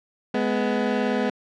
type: tone pair together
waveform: 20% pulse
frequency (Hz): 210.4 / 248.9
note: G#3 / B3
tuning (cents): +23 / +14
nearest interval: minor third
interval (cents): 291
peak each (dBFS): -19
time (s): 0.34-1.3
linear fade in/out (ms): 5
effects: low-pass 3000 Hz 12 dB/octave